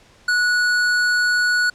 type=tone; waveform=square; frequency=1467 Hz; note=F#6; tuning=15 cents flat; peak=-16 dBFS; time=0.28-1.7 s; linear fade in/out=5 ms; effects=pink hiss -51 dBFS RMS until 1.74 s + low-pass 7000 Hz 12 dB/octave